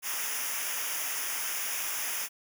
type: noise with comb filter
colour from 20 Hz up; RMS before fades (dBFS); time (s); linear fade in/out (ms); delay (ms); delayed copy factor
white; -33; 0.02-2.29; 50; 0.24; -0.9
effects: none